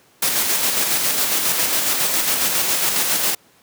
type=noise with tremolo; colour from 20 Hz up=white; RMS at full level=-18 dBFS; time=0.22-3.35 s; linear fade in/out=5 ms; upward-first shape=square; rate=7.3 Hz; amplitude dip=30%; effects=pink hiss -54 dBFS RMS until 3.62 s + high-pass 150 Hz 12 dB/octave